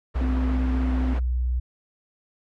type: band-pass noise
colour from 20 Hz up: pink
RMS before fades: -37 dBFS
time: 0.14-1.2 s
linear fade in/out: 20 ms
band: 120 to 1700 Hz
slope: 12 dB/octave
type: tone with vibrato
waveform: sine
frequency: 61.74 Hz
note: B1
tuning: in tune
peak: -21 dBFS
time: 0.15-1.6 s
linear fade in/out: 10 ms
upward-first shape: sine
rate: 20 Hz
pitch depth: 31 cents each way
type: tone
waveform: sine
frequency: 257.1 Hz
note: C4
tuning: 30 cents flat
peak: -26 dBFS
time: 0.21-1.14 s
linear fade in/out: 2 ms
effects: none